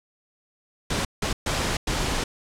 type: noise bursts at uneven times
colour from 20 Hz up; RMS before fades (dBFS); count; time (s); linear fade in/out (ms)
pink; -25; 4; 0.9-1.05 / 1.22-1.33 / 1.46-1.77 / 1.87-2.24; 5
effects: low-pass 8000 Hz 12 dB/octave